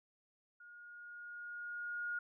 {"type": "tone with level ramp", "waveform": "sine", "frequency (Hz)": 1432, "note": "F6", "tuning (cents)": 43, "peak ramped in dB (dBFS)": [-54, -36], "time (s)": [0.6, 2.19], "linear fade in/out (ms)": 5, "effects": []}